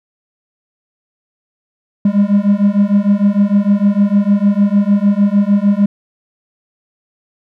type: beating tone pair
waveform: triangle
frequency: 199.2 / 205.8 Hz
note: G3 / G#3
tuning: +28 / -16 cents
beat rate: 6.6 Hz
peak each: -10 dBFS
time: 2.05-5.86 s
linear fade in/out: 5 ms
effects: none